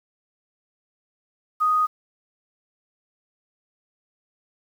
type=tone; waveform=sine; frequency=1244.5 Hz; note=D#6; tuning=in tune; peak=-17 dBFS; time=1.6-1.87 s; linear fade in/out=20 ms; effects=8-bit